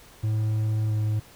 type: tone with pitch glide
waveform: triangle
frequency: 108.5 to 107.25 Hz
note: A2 to A2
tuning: -24 to -44 cents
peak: -20 dBFS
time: 0.23-1.2 s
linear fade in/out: 10 ms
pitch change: -20 cents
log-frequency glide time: 0.88-0.93 s
effects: pink hiss -51 dBFS RMS until 1.35 s